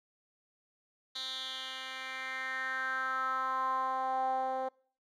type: tone with band-pass filter sweep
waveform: 10% pulse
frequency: 261.6 Hz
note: C4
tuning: in tune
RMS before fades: -35 dBFS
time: 1.15-4.69 s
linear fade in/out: 10 ms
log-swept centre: 3900 to 630 Hz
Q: 4.8
effects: noise-tail reverb RT60 0.5 s tail -26 dB re dry